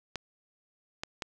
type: clicks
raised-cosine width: 0.2 ms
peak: -17 dBFS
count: 3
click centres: 0.157 / 1.035 / 1.222 s
effects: none